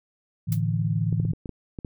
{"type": "chord", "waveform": "sine", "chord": "A suspended fourth", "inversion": "none", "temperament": "equal", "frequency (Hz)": [110, 146.83, 164.81], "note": ["A2", "D3", "E3"], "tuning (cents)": [0, 0, 0], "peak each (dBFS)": [-25, -28, -26], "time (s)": [0.47, 1.33], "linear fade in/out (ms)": 20}
{"type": "noise with exponential decay", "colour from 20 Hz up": "blue", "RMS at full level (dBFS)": -31, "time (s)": [0.52, 0.61], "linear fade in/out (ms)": 2, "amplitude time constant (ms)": 19}
{"type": "clicks", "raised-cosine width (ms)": 3, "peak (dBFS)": -21, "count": 8, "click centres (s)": [1.127, 1.2, 1.251, 1.334, 1.458, 1.493, 1.788, 1.848]}
{"effects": []}